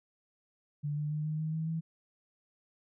sine tone with pitch steps, 146.83 / 149.31 / 151.83 / 154.4 / 157.01 / 159.66 / 162.35 Hz, D3 / D3 / D#3 / D#3 / D#3 / D#3 / E3, 0 / +29 / -42 / -13 / +16 / +45 / -26 cents, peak -31 dBFS, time 0.83-1.81 s, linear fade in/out 20 ms, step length 140 ms, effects none

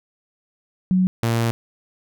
sine / sawtooth tone pair in turn, 185 / 115.67 Hz, F#3 / A#2, 0 / -13 cents, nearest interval minor sixth, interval 813 cents, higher first, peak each -14 dBFS, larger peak neither, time 0.91-1.07 / 1.23-1.51 s, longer second, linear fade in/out 0 ms, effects none

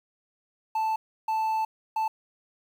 triangle tone bursts at uneven times, 880 Hz, A5, in tune, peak -22 dBFS, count 3, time 0.75-0.96 / 1.28-1.65 / 1.96-2.08 s, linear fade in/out 5 ms, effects 9-bit

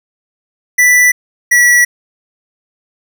square tone pair in turn, 1975.5 / 1941.6 Hz, B6 / B6, 0 / -30 cents, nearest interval unison, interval 30 cents, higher first, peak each -6 dBFS, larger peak neither, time 0.78-1.12 / 1.51-1.85 s, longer neither, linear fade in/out 10 ms, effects none

